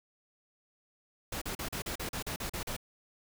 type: noise bursts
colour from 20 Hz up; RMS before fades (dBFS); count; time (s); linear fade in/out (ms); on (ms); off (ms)
pink; -37; 11; 1.32-2.766; 5; 96; 39
effects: none